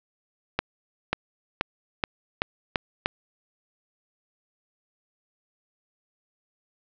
accelerating click train, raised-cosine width 0.3 ms, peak -6 dBFS, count 7, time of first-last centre 0.59-3.059 s, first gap 540 ms, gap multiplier 0.89, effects low-pass 4000 Hz 12 dB/octave

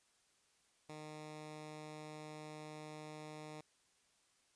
10% pulse tone, 153.2 Hz, D#3, 27 cents flat, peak -40 dBFS, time 0.89-3.61 s, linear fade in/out 5 ms, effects white hiss -74 dBFS RMS until 4.55 s + resampled to 22050 Hz

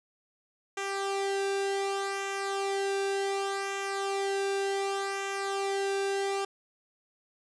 sawtooth tone with flanger, 393.6 Hz, G4, 7 cents sharp, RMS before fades -31 dBFS, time 0.77-6.45 s, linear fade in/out 5 ms, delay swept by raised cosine 0.22 to 0.96 ms, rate 0.67 Hz, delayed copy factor -0.6, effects resampled to 22050 Hz

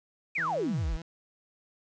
sine exponential sweep, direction down, 2567 to 35.39 Hz, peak -27 dBFS, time 0.35-0.97 s, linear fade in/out 10 ms
sawtooth tone with vibrato, 162.5 Hz, E3, 24 cents flat, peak -36 dBFS, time 0.38-1.02 s, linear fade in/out 2 ms, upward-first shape triangle, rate 10 Hz, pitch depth 59 cents each way
effects resampled to 16000 Hz + 9-bit

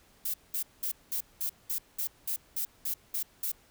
violet noise bursts, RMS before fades -32 dBFS, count 12, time 0.25-3.518 s, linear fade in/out 5 ms, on 89 ms, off 200 ms, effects pink hiss -62 dBFS RMS until 3.7 s

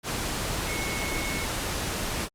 sine tone in noise, 2191 Hz, C#7, 21 cents flat, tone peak -34 dBFS, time 0.65-1.47 s, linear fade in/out 50 ms, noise pink, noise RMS -30 dBFS, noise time 0.03-2.29 s, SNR -7 dB, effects low-pass 12000 Hz 12 dB/octave + Opus 48 kbps

